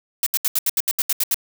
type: noise bursts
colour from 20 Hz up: blue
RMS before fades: -19 dBFS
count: 11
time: 0.23-1.344 s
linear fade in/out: 2 ms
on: 34 ms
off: 74 ms
effects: none